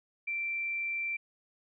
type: tone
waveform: sine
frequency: 2349 Hz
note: D7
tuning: in tune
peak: -31 dBFS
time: 0.27-1.17 s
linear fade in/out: 10 ms
effects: none